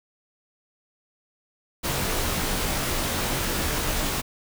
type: noise with comb filter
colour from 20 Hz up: pink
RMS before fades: -26 dBFS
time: 1.83-4.22 s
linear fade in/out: 20 ms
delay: 19 ms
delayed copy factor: -0.75
effects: none